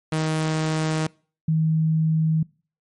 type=tone pair in turn; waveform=sawtooth / sine; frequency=157.3 / 158.85 Hz; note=D#3 / D#3; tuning=+19 / +36 cents; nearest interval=unison; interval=17 cents; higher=second; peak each=-17 dBFS; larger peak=neither; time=0.12-1.07 / 1.48-2.43 s; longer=neither; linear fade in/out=5 ms; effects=noise-tail reverb RT60 0.4 s tail -24 dB re dry + MP3 48 kbps